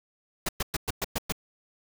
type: noise bursts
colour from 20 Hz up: pink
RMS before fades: -28 dBFS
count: 7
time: 0.46-1.323 s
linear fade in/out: 5 ms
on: 29 ms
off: 110 ms
effects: none